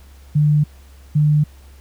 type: tone pair in turn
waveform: sine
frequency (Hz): 149.3 / 149.95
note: D3 / D3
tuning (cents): +29 / +36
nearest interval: unison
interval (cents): 7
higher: second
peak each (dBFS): -11 / -11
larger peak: neither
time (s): 0.35-0.64 / 1.15-1.44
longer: neither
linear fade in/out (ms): 10
effects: added 68 Hz sine -41 dBFS peak until 1.8 s + pink hiss -52 dBFS RMS until 1.8 s